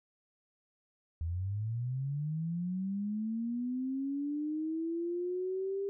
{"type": "linear sweep", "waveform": "sine", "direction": "up", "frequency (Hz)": [79.1, 400], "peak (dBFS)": -32, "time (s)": [1.21, 5.89], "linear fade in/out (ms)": 0, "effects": []}